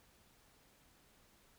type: silence
effects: pink hiss -68 dBFS RMS until 1.58 s